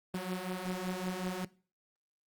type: beating tone pair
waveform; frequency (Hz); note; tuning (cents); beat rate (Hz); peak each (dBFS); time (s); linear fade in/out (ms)
sawtooth; 180.4 / 185.7; F#3 / F#3; -44 / +7; 5.3; -34 / -32; 0.14-1.45; 5
effects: noise-tail reverb RT60 0.4 s tail -21 dB re dry + Opus 24 kbps